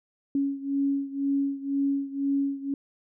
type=beating tone pair; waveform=sine; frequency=277.2 / 279.2 Hz; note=C#4 / C#4; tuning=0 / +13 cents; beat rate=2 Hz; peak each=-26 / -29 dBFS; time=0.35-2.74 s; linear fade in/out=2 ms; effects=none